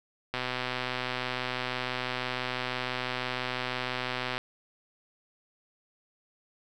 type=click train; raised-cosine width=0.3 ms; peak=-15 dBFS; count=510; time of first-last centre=0.34-4.38 s; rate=126 Hz; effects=none